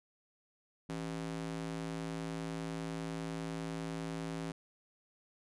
square tone with high-pass filter, 55 Hz, A1, in tune, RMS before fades -40 dBFS, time 0.89-4.52 s, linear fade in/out 5 ms, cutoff 200 Hz, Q 1.7, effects resampled to 24000 Hz

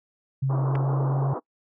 sine tone with pitch glide, 134.6 to 136.56 Hz, C3 to C#3, +49 to -26 cents, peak -21 dBFS, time 0.42-1.34 s, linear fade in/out 10 ms, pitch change +25 cents, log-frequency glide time 0.63-1.18 s
pink band-pass noise, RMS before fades -33 dBFS, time 0.49-1.4 s, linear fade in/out 20 ms, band 270 to 1200 Hz, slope 48 dB/octave
clicks, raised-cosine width 0.5 ms, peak -19 dBFS, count 2, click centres 0.753 / 0.756 s
effects noise-tail reverb RT60 0.1 s tail -24 dB re dry

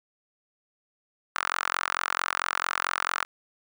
sawtooth tone with high-pass filter, 44.49 Hz, F1, 33 cents sharp, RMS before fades -29 dBFS, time 1.35-3.25 s, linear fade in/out 10 ms, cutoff 1300 Hz, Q 3.7, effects none

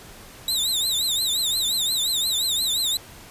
sawtooth tone with vibrato, 3812 Hz, A#7, 38 cents sharp, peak -18 dBFS, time 0.48-2.97 s, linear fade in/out 2 ms, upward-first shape triangle, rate 5.7 Hz, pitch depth 170 cents each way, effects pink hiss -44 dBFS RMS until 3.3 s + resampled to 32000 Hz

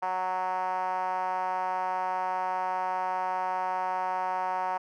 5% pulse tone with band-pass filter, 185 Hz, F#3, in tune, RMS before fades -30 dBFS, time 0.02-4.78 s, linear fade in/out 10 ms, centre 840 Hz, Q 5.5, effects none

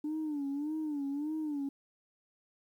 sine tone with vibrato, 295.2 Hz, D4, 9 cents sharp, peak -31 dBFS, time 0.04-1.69 s, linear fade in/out 5 ms, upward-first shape sine, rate 1.7 Hz, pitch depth 110 cents each way, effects tanh soft clip ceiling -30 dBFS + 11-bit

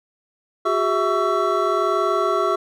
triangle tone cluster, 366 / 407 / 656 / 1125 / 1333 Hz, F#4 / G#4 / E5 / C#6 / E6, -19 / -35 / -9 / +25 / +19 cents, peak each -22 dBFS, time 0.65-2.56 s, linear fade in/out 10 ms, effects none

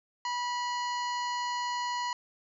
harmonic tone with a mistuned harmonic, 976 Hz, B5, 21 cents flat, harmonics 1 / 2 / 3 / 4 / 5 / 6 / 7, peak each -31 / -39 / -43 / -42 / -47 / -52 / -47 dBFS, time 0.25-2.13 s, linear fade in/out 2 ms, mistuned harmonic 4, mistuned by +130 cents, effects none

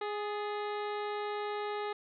harmonic tone with a mistuned harmonic, 415.3 Hz, G#4, in tune, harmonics 1 / 2 / 3 / 4 / 5 / 6 / 7 / 8 / 9 / 10, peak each -36 / -39 / -42 / -49 / -48 / -54 / -55 / -56 / -52 / -58 dBFS, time 0.01-1.93 s, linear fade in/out 5 ms, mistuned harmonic 4, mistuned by +65 cents, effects none

